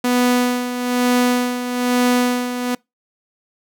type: tone with tremolo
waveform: sawtooth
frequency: 246.9 Hz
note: B3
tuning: in tune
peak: -9 dBFS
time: 0.04-2.75 s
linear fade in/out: 5 ms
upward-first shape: sine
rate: 1.1 Hz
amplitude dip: 65%
effects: noise-tail reverb RT60 0.2 s tail -25 dB re dry